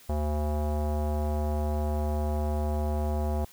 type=tone with low-pass filter; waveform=square; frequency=75 Hz; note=D2; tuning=37 cents sharp; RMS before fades=-28 dBFS; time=0.09-3.45 s; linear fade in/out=5 ms; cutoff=750 Hz; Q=3; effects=white hiss -54 dBFS RMS until 3.52 s